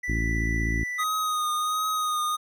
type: tone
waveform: triangle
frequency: 1975.5 Hz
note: B6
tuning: in tune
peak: -27 dBFS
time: 0.03-1.04 s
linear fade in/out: 10 ms
type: harmonic tone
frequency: 55.9 Hz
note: A1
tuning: 28 cents sharp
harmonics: 1 / 2 / 3 / 4 / 5 / 6 / 7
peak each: -26 / -31 / -36 / -36 / -34 / -37 / -46 dBFS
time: 0.08-0.84 s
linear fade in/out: 10 ms
type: tone with vibrato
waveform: square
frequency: 1244.5 Hz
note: D#6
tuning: in tune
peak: -25 dBFS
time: 0.98-2.37 s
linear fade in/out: 20 ms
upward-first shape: triangle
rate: 1.4 Hz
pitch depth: 33 cents each way
effects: none